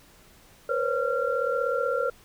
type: tone cluster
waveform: sine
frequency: 477.3 / 513 / 554 / 1377 Hz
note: A#4 / C5 / C#5 / F6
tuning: +41 / -34 / -1 / -25 cents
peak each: -29 dBFS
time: 0.69-2.1 s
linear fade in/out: 5 ms
effects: pink hiss -55 dBFS RMS until 2.24 s